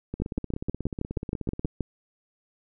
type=two click trains; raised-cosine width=3 ms; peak=-19 / -14 dBFS; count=26 / 11; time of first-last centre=0.14-1.655 / 0.22-1.807 s; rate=16.5 / 6.3 Hz; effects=none